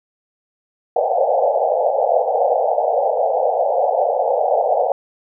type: band-pass noise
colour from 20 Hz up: pink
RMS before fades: -17 dBFS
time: 0.96-4.92 s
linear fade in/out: 2 ms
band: 480 to 820 Hz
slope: 96 dB/octave
effects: none